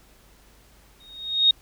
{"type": "tone with exponential growth", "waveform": "sine", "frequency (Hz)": 3729, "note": "A#7", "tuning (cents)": 0, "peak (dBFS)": -11, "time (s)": [1, 1.51], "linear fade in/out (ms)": 5, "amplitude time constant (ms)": 110, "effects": ["added 50 Hz sine -56 dBFS peak until 1.61 s", "pink hiss -56 dBFS RMS until 1.61 s"]}